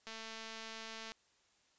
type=click train; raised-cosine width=0.2 ms; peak=-30 dBFS; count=235; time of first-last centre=0.07-1.119 s; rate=223 Hz; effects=white hiss -72 dBFS RMS until 1.78 s + resampled to 16000 Hz